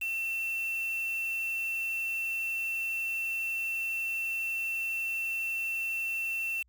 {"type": "tone with quantisation", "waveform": "sine", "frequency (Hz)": 2694, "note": "E7", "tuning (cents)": 37, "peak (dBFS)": -30, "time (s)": [0.01, 6.63], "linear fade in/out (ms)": 10, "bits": 7, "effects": ["added 60 Hz sine -64 dBFS peak until 6.68 s"]}